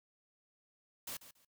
white noise with echo, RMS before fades -43 dBFS, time 1.07-1.17 s, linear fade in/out 5 ms, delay 140 ms, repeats 2, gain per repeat -13 dB, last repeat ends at 1.45 s, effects noise-tail reverb RT60 0.1 s tail -21 dB re dry

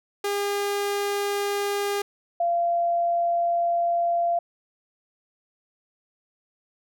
sawtooth / sine tone pair in turn, 404.9 / 687.8 Hz, G#4 / F5, -44 / -27 cents, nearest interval major sixth, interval 917 cents, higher second, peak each -20 / -20 dBFS, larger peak neither, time 0.24-2.02 / 2.4-4.39 s, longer second, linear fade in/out 5 ms, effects none

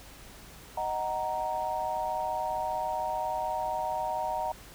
sine chord, D# minor, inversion none, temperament just, 622.3 / 746.7 / 933.4 Hz, D#5 / F#5 / A#5, 0 / +16 / +2 cents, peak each -35 / -33 / -32 dBFS, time 0.77-4.52 s, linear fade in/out 5 ms, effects added 50 Hz sine -54 dBFS peak until 4.74 s + pink hiss -50 dBFS RMS until 4.74 s

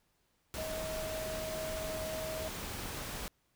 sine tone in noise, 633 Hz, D#5, 30 cents sharp, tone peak -38 dBFS, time 0.58-2.48 s, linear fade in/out 0 ms, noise pink, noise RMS -41 dBFS, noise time 0.54-3.28 s, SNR 0 dB, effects pink hiss -75 dBFS RMS until 3.55 s

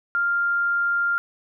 sine tone, 1396.9 Hz, F6, in tune, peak -19 dBFS, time 0.15-1.18 s, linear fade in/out 0 ms, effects none

